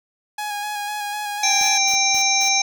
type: tone with vibrato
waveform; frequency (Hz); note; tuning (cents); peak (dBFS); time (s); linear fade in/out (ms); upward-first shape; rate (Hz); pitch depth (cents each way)
sawtooth; 830.6; G#5; 0; -21; 0.38-1.78; 5; square; 4; 18
type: harmonic tone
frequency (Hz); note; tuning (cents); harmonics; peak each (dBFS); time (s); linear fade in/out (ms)
785; G5; +2; 1 / 3 / 5 / 7 / 8; -23 / -21 / -25 / -23 / -20; 1.43-2.62; 5
type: noise bursts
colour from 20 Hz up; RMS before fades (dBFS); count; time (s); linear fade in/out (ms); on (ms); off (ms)
white; -36; 4; 1.61-2.484; 0; 76; 190
type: clicks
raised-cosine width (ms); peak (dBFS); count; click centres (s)
2; -28; 3; 1.612 / 1.938 / 2.146
effects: none